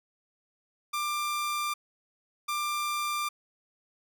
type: tone pair in turn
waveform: sawtooth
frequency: 1188 / 1188 Hz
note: D6 / D6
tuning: +20 / +20 cents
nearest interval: unison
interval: 0 cents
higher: neither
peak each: -25 dBFS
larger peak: neither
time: 0.93-1.74 / 2.48-3.29 s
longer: neither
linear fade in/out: 10 ms
effects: none